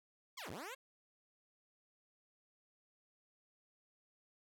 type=linear two-way sweep; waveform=10% pulse; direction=down then up; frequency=1174.7 to 68.2 to 560 Hz; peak=-37 dBFS; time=0.37-0.75 s; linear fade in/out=10 ms; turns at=0.5 s; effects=none